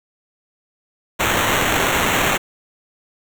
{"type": "noise with sample-and-hold", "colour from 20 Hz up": "violet", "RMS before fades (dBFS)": -18, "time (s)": [1.19, 2.38], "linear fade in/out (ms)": 20, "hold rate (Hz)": 4900, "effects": []}